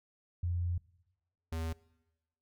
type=tone pair in turn; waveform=sine / square; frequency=87.31 / 81.36 Hz; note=F2 / E2; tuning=0 / -22 cents; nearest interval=minor second; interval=122 cents; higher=first; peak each=-30 / -35 dBFS; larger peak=first; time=0.43-0.78 / 1.52-1.73 s; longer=first; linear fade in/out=5 ms; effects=noise-tail reverb RT60 1.0 s tail -22 dB re dry